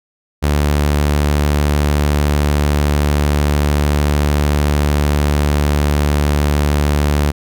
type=tone; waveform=sawtooth; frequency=73.3 Hz; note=D2; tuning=3 cents flat; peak=-8 dBFS; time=0.42-7.32 s; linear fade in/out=20 ms; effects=none